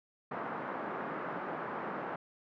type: band-pass noise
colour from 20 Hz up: white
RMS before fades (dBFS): -39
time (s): 0.31-2.16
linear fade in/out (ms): 5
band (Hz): 160 to 1400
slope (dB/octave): 24
effects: none